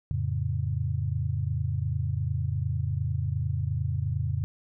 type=chord; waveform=sine; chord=F augmented; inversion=none; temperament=equal; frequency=87.31 / 110 / 138.59 Hz; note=F2 / A2 / C#3; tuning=0 / 0 / 0 cents; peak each=-30 dBFS; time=0.11-4.44 s; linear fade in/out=0 ms; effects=none